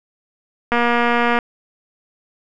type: click train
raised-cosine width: 0.5 ms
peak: -3 dBFS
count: 160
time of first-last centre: 0.72-1.388 s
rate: 238 Hz
effects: none